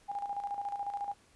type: tone with tremolo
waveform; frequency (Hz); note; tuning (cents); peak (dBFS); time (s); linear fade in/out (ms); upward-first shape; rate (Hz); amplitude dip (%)
sine; 810; G#5; -43; -32; 0.08-1.14; 20; square; 14; 60
effects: pink hiss -64 dBFS RMS until 1.35 s + resampled to 24000 Hz